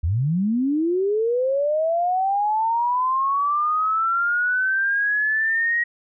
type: linear sweep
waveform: sine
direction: up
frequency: 72.5 to 1900 Hz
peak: -18 dBFS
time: 0.03-5.84 s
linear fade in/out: 10 ms
effects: none